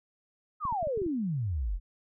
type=exponential sweep; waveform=sine; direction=down; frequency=1306 to 38.61 Hz; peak=-28 dBFS; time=0.6-1.8 s; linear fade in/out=50 ms
type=clicks; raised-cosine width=5 ms; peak=-29 dBFS; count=7; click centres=0.653 / 0.725 / 0.828 / 0.872 / 0.975 / 1.018 / 1.064 s
effects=none